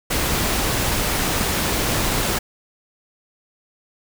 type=noise; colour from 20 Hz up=pink; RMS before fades=-21 dBFS; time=0.1-2.39 s; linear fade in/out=10 ms; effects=none